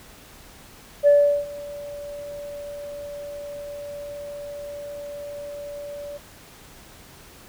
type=tone with ADSR envelope; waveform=sine; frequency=578 Hz; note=D5; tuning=28 cents flat; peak=-9 dBFS; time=1.03-6.18 s; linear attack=41 ms; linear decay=380 ms; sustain=-23 dB; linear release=15 ms; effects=tanh soft clip ceiling -8 dBFS + pink hiss -47 dBFS RMS until 7.48 s